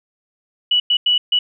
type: tone bursts at uneven times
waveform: sine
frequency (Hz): 2946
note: F#7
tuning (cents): -8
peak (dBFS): -12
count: 4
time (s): 0.71-0.8 / 0.9-0.97 / 1.06-1.18 / 1.32-1.39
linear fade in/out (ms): 5
effects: none